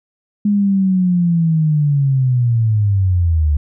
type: linear sweep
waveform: sine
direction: down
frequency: 207.9 to 71.7 Hz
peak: -11 dBFS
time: 0.45-3.57 s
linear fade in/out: 5 ms
effects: none